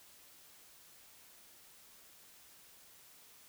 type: silence
effects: white hiss -60 dBFS RMS until 3.48 s